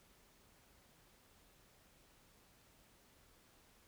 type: silence
effects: pink hiss -68 dBFS RMS until 3.87 s